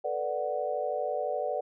sine chord, B minor seventh, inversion third, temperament equal with one note detuned, 441.8 / 493.9 / 587.3 / 740 Hz, A4 / B4 / D5 / F#5, +7 / 0 / 0 / 0 cents, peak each -37 / -34 / -32 / -34 dBFS, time 0.04-1.61 s, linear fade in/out 10 ms, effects none

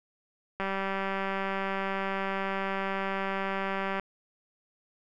click train, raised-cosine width 0.5 ms, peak -17 dBFS, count 660, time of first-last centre 0.6-3.997 s, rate 194 Hz, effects none

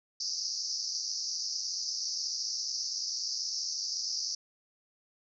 pink band-pass noise, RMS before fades -35 dBFS, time 0.2-4.35 s, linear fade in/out 5 ms, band 4700 to 6000 Hz, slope 96 dB/octave, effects none

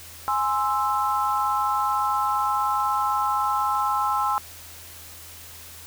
sine chord, Ab augmented, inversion none, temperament equal, 830.6 / 1046.5 / 1318.5 Hz, Ab5 / C6 / E6, 0 / 0 / 0 cents, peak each -25 dBFS, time 0.28-4.38 s, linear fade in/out 0 ms, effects added 83 Hz sine -49 dBFS peak until 5.86 s + white hiss -43 dBFS RMS until 5.86 s

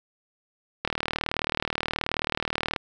click train, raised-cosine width 0.3 ms, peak -9 dBFS, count 75, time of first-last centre 0.85-2.762 s, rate 38.7 Hz, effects none

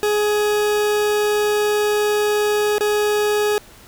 40% pulse tone with dropouts, 418.5 Hz, G#4, 13 cents sharp, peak -15 dBFS, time 0.03-3.58 s, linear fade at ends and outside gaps 0 ms, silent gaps 2.782-2.808 s, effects pink hiss -45 dBFS RMS until 3.87 s

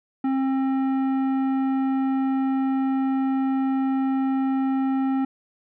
sine tone with tanh clipping, 266.9 Hz, C4, 35 cents sharp, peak -22 dBFS, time 0.24-5.25 s, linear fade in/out 5 ms, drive 12 dB, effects none

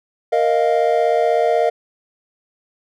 triangle chord, Bb suspended fourth, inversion none, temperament equal, 466.2 / 622.3 / 698.5 Hz, Bb4 / Eb5 / F5, 0 / 0 / 0 cents, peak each -16 dBFS, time 0.32-1.7 s, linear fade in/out 10 ms, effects none

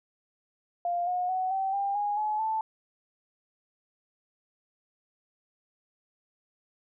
sine tone with pitch steps, 698.5 / 721.9 / 746 / 771 / 796.8 / 823.5 / 851.1 / 879.5 Hz, F5 / F#5 / F#5 / G5 / G5 / G#5 / G#5 / A5, 0 / -43 / +14 / -29 / +28 / -15 / +42 / -1 cents, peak -26 dBFS, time 0.85-2.61 s, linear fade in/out 2 ms, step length 220 ms, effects none

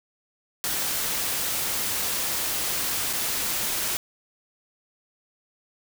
white noise with dropouts, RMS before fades -27 dBFS, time 0.64-3.97 s, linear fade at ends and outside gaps 0 ms, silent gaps 3.129-3.133 s, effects none

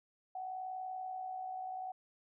sine tone with amplitude modulation, 748 Hz, F#5, 19 cents sharp, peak -37 dBFS, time 0.35-1.92 s, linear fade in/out 5 ms, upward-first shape sine, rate 60.6 Hz, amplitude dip 45%, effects none

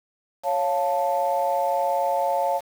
sine chord, Db augmented, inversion none, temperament equal, 554.4 / 698.5 / 880 Hz, Db5 / F5 / A5, 0 / 0 / 0 cents, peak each -24 dBFS, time 0.43-2.61 s, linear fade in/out 50 ms, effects tanh soft clip ceiling -12 dBFS + 7-bit

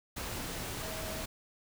sine tone in noise, 639 Hz, D#5, 46 cents sharp, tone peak -43 dBFS, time 0.82-1.24 s, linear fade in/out 10 ms, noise pink, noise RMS -39 dBFS, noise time 0.16-1.26 s, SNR -7 dB, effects none

